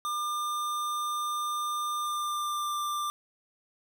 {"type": "tone with pitch glide", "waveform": "square", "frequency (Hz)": [1200, 1186.2], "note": ["D6", "D6"], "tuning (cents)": [37, 17], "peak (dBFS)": -30, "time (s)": [0.05, 3.1], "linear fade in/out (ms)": 0, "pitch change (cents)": -20, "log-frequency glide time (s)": [2.01, 2.77], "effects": []}